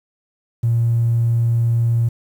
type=tone; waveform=triangle; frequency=116.54 Hz; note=A#2; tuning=in tune; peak=-10 dBFS; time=0.63-2.09 s; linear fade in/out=10 ms; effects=tanh soft clip ceiling -11 dBFS + 8-bit